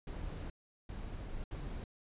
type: noise bursts at uneven times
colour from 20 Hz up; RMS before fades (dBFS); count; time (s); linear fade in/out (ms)
brown; -42; 3; 0.07-0.5 / 0.89-1.44 / 1.51-1.84; 2
effects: resampled to 8000 Hz